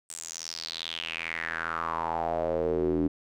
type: tone with band-pass filter sweep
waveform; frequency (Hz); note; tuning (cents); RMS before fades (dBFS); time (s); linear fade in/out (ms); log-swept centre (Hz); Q
square; 41.2; E1; 0; -31; 0.09-3.08; 10; 8500 to 290; 5.4
effects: none